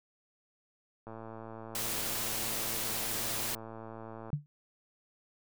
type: click train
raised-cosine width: 1 ms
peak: -31 dBFS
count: 363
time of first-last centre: 1.07-4.302 s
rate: 112 Hz
type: noise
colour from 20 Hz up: white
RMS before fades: -35 dBFS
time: 1.75-3.55 s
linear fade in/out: 2 ms
type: tone with exponential decay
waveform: sine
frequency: 146.83 Hz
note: D3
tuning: in tune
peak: -24 dBFS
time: 4.33-4.46 s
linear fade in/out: 0 ms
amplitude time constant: 28 ms
effects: none